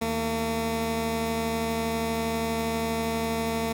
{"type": "tone pair together", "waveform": "15% pulse", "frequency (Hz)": [79.71, 226.7], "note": ["D#2", "A#3"], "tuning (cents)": [42, -48], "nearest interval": "octave + tritone", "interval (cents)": 1810, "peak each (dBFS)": [-28, -20], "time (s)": [0.01, 3.73], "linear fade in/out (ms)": 10, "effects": []}